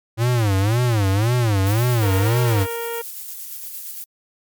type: tone with vibrato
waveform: square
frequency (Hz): 109.1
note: A2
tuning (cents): -14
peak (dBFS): -16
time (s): 0.17-2.67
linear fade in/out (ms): 50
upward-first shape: sine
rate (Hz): 1.9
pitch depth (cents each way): 230
type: noise with tremolo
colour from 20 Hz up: violet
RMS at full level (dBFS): -31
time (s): 1.67-4.04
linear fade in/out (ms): 0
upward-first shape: square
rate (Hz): 8.7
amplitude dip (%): 25
type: harmonic tone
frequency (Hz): 466.2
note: A#4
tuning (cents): 0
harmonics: 1 / 2 / 3 / 4 / 5 / 6 / 7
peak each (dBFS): -26 / -32 / -36 / -38 / -40 / -42 / -43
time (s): 2.02-3.02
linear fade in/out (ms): 10
effects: MP3 96 kbps